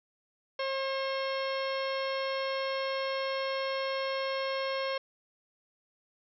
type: harmonic tone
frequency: 537 Hz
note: C5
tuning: 45 cents sharp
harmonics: 1 / 2 / 3 / 4 / 5 / 6 / 7 / 8 / 10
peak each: -32 / -37 / -42 / -41 / -45 / -43 / -49 / -45 / -46 dBFS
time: 0.59-4.98 s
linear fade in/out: 5 ms
effects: none